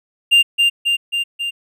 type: tone with echo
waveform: triangle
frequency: 2794 Hz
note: F7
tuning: in tune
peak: -6 dBFS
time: 0.31-0.43 s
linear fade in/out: 20 ms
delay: 270 ms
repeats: 4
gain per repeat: -3 dB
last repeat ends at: 1.51 s
effects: none